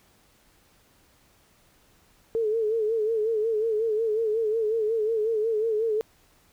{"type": "tone with vibrato", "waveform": "sine", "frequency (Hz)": 440.5, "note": "A4", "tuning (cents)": 2, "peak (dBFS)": -22, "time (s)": [2.35, 6.01], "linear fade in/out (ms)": 0, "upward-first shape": "sine", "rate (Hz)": 5.5, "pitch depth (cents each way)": 77, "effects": ["pink hiss -61 dBFS RMS until 6.52 s"]}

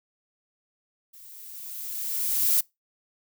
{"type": "noise with level ramp", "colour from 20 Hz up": "violet", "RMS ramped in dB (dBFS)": [-49, -20], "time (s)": [1.13, 2.61], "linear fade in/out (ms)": 10, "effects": ["noise-tail reverb RT60 0.2 s tail -24 dB re dry"]}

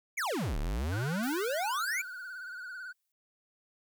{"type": "exponential two-way sweep", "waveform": "square", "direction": "down then up", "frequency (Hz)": [2435, 33.75, 2435], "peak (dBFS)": -31, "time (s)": [0.17, 2.02], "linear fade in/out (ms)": 10, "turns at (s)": 0.58}
{"type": "tone with vibrato", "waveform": "triangle", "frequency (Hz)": 1480, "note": "F#6", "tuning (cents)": 0, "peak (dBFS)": -38, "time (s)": [0.91, 2.93], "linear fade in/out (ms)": 20, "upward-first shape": "sine", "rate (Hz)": 18, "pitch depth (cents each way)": 73}
{"type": "noise with exponential decay", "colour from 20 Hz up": "blue", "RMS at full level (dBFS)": -43, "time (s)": [1.23, 3.12], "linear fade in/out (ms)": 1, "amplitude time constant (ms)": 410}
{"effects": []}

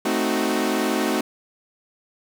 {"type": "chord", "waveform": "sawtooth", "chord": "A diminished seventh", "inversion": "none", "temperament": "equal with one note detuned", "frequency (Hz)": [220, 261.6, 311.1, 372.4], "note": ["A3", "C4", "Eb4", "Gb4"], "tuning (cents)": [0, 0, 0, 11], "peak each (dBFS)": -22, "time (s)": [0.05, 1.21], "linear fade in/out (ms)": 5, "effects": []}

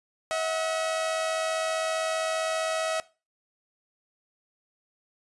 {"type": "tone pair together", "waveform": "sawtooth", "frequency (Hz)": [642, 737.3], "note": ["E5", "F#5"], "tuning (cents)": [-46, -6], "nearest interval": "major second", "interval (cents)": 240, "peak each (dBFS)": [-23, -31], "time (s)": [0.31, 3], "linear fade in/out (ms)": 0, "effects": ["noise-tail reverb RT60 0.3 s tail -19 dB re dry", "resampled to 24000 Hz"]}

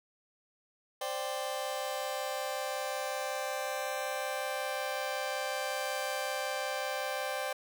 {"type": "chord", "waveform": "sawtooth", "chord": "C suspended second", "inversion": "none", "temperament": "just", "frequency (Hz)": [523.3, 588.7, 784.9], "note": ["C5", "D5", "G5"], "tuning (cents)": [0, 4, 2], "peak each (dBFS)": -34, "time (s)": [1.01, 7.53], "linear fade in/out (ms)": 5, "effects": []}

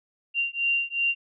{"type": "beating tone pair", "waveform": "sine", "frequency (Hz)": [2770, 2772.7], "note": ["F7", "F7"], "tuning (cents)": [-15, -13], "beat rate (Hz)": 2.7, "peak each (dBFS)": -26, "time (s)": [0.34, 1.15], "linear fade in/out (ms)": 50, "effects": []}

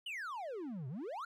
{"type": "exponential two-way sweep", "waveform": "triangle", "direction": "down then up", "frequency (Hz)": [3085, 121.5, 1463], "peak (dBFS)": -38, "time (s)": [0.06, 1.25], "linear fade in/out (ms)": 5, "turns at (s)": 0.88, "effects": []}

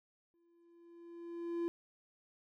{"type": "tone with exponential growth", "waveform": "triangle", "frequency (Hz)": 340.6, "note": "F4", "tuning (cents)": -43, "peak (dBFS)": -30, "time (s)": [0.34, 1.68], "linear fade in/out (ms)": 0, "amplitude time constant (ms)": 290, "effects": []}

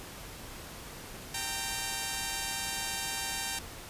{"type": "tone pair together", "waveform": "5% pulse", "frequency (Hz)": [784, 918], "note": ["G5", "A#5"], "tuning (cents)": [0, -27], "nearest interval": "minor third", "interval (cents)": 273, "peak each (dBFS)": -24, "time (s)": [1.34, 3.59], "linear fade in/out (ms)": 5, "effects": ["pink hiss -45 dBFS RMS until 3.89 s", "resampled to 32000 Hz"]}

